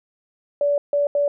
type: tone bursts at uneven times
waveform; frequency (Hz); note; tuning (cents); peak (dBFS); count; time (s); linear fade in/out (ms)
sine; 576; D5; -34; -16; 3; 0.61-0.78 / 0.93-1.07 / 1.15-1.28; 2
effects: none